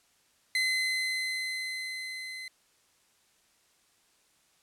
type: tone with level ramp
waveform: 30% pulse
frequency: 2046 Hz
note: C7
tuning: 39 cents flat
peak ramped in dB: -22 to -36 dBFS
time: 0.55-2.48 s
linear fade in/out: 2 ms
effects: white hiss -67 dBFS RMS until 4.62 s + low-pass 10000 Hz 12 dB/octave